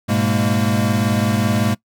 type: tone cluster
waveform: square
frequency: 104.5 / 122.7 / 203.6 / 228.9 Hz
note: G#2 / B2 / G#3 / A#3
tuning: +11 / -11 / -34 / -31 cents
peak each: -21 / -25 / -21 / -21 dBFS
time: 0.08-1.75 s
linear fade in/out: 20 ms
effects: noise-tail reverb RT60 0.1 s tail -21 dB re dry